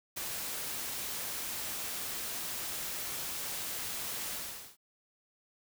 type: noise with ADSR envelope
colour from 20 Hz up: white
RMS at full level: -36 dBFS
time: 0.16-4.77 s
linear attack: 16 ms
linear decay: 7 ms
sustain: -2 dB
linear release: 440 ms
effects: none